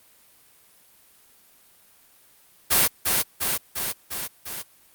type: noise with echo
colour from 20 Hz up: white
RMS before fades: -18 dBFS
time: 2.7-2.88 s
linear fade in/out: 20 ms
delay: 350 ms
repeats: 5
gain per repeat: -3 dB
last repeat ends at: 4.63 s
effects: white hiss -56 dBFS RMS until 4.94 s + Opus 32 kbps